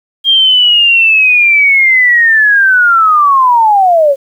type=linear sweep; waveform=sine; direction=down; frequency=3223 to 533 Hz; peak=-4 dBFS; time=0.24-4.16 s; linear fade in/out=50 ms; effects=7-bit